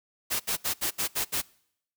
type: noise bursts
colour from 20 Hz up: white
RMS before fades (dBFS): -28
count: 7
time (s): 0.3-1.42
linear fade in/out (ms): 20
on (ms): 100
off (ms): 70
effects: noise-tail reverb RT60 0.7 s tail -24 dB re dry